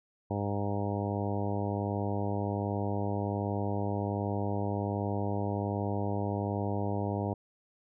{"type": "harmonic tone with a mistuned harmonic", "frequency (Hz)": 101.3, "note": "G#2", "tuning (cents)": -43, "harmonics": [1, 2, 3, 4, 5, 6, 7, 8, 9], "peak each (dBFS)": [-33, -36, -38, -39, -40, -41, -41, -42, -43], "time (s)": [0.3, 7.34], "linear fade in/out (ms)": 10, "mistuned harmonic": 9, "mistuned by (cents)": 40, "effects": []}